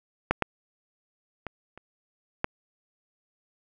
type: clicks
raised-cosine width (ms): 0.5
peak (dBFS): -6 / -8 / -19 / -29 / -9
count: 5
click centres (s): 0.31 / 0.423 / 1.467 / 1.776 / 2.444
effects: none